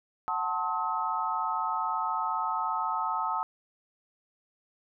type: chord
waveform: sine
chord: F# diminished seventh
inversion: none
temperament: just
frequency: 740 / 888 / 1065.6 / 1278.7 Hz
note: F#5 / A5 / C6 / Eb6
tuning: 0 / +16 / +31 / +47 cents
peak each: -36 / -31 / -36 / -31 dBFS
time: 0.28-3.43 s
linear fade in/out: 0 ms
effects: none